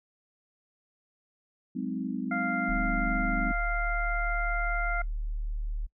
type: chord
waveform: sine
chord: Ab dominant seventh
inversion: third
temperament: equal with one note detuned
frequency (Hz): 185 / 207.7 / 258.2 / 311.1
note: Gb3 / Ab3 / C4 / Eb4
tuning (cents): 0 / 0 / -23 / 0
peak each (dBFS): -36 / -35 / -33 / -39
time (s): 1.75-3.52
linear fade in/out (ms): 10
type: harmonic tone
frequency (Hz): 697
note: F5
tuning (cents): -4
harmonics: 1 / 2 / 3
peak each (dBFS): -34 / -31 / -35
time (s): 2.31-5.02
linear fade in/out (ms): 5
type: tone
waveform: sine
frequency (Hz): 37.5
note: D1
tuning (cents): +37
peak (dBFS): -29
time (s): 2.68-5.87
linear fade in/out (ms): 20
effects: noise-tail reverb RT60 0.1 s tail -23 dB re dry